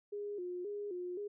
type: tone with vibrato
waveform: sine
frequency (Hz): 383.3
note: G4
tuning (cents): -39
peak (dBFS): -38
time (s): 0.12-1.28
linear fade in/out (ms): 10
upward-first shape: square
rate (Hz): 1.9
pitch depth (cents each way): 120
effects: none